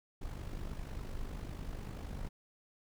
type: noise with amplitude modulation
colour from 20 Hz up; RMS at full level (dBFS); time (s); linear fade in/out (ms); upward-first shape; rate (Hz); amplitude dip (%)
brown; -39; 0.21-2.29; 10; sine; 50.1; 60
effects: none